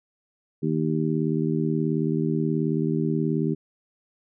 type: harmonic tone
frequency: 78.6 Hz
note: D#2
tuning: 18 cents sharp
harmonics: 2 / 3 / 4 / 5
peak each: -25 / -27 / -28 / -29 dBFS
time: 0.62-3.55 s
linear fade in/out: 20 ms
effects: none